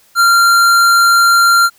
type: tone with hard clipping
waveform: sine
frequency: 1383 Hz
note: F6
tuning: 17 cents flat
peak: -8 dBFS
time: 0.15-1.7 s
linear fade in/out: 50 ms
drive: 16 dB
effects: white hiss -50 dBFS RMS until 1.78 s